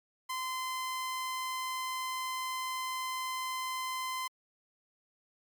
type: tone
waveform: sawtooth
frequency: 1032 Hz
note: C6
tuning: 24 cents flat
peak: -30 dBFS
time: 0.29-4.28 s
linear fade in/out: 10 ms
effects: MP3 96 kbps